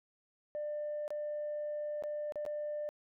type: tone with dropouts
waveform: sine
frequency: 596 Hz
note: D5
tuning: 25 cents sharp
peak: -34 dBFS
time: 0.55-2.89 s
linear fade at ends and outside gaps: 0 ms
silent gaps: 1.079-1.105 / 2.024-2.037 / 2.322-2.357 / 2.452-2.463 s
effects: tanh soft clip ceiling -32 dBFS